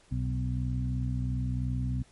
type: harmonic tone with a mistuned harmonic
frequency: 62.9 Hz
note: B1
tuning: 32 cents sharp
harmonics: 1 / 2 / 3 / 4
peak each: -32 / -30 / -41 / -37 dBFS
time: 0.11-2.03 s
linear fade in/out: 10 ms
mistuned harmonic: 1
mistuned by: +53 cents
effects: pink hiss -61 dBFS RMS until 2.11 s + MP3 48 kbps